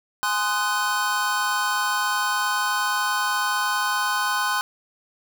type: chord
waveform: square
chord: Ab dominant seventh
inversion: none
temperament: just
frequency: 830.6 / 1038.3 / 1245.9 / 1495.1 Hz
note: Ab5 / C6 / Eb6 / Gb6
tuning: 0 / -14 / +2 / +18 cents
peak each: -30 / -26 / -31 / -26 dBFS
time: 0.23-4.61 s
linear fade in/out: 0 ms
effects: none